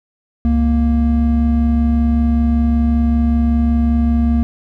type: tone pair together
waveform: triangle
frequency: 69.39 / 233.4 Hz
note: C#2 / A#3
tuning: +2 / +2 cents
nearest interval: octave + major sixth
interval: 2100 cents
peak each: -12 dBFS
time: 0.45-4.43 s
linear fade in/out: 0 ms
effects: none